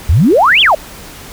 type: exponential two-way sweep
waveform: sine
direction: up then down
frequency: 65.4 to 3516 to 556 Hz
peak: -5 dBFS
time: 0.09-0.75 s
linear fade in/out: 5 ms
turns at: 0.61 s
effects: pink hiss -32 dBFS RMS until 1.32 s